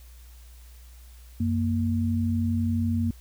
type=tone pair together; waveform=sine; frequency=92.3 / 232.6 Hz; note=F#2 / A#3; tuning=-4 / -4 cents; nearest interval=octave + major third; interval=1600 cents; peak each=-25 dBFS; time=1.4-3.11 s; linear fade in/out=5 ms; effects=added 60 Hz sine -45 dBFS peak until 3.2 s + white hiss -57 dBFS RMS until 3.2 s